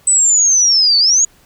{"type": "linear two-way sweep", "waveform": "sine", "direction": "down then up", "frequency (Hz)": [8100, 4435, 6850], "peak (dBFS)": -8, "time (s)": [0.07, 1.25], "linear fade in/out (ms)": 5, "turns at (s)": 0.98, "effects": ["pink hiss -50 dBFS RMS until 1.45 s"]}